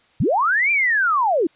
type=linear two-way sweep; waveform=sine; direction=up then down; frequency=82.41 to 2407 to 288.6 Hz; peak=-15 dBFS; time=0.2-1.47 s; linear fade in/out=5 ms; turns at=0.71 s; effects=white hiss -57 dBFS RMS until 1.55 s + resampled to 8000 Hz